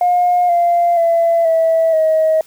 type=tone with pitch steps; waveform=sine; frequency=713 / 692.3 / 672.2 / 652.7 / 633.7 Hz; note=F5 / F5 / E5 / E5 / D#5; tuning=+36 / -15 / +34 / -17 / +32 cents; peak=-9 dBFS; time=0.01-2.41 s; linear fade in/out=2 ms; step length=480 ms; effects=tanh soft clip ceiling -6 dBFS + white hiss -47 dBFS RMS until 2.46 s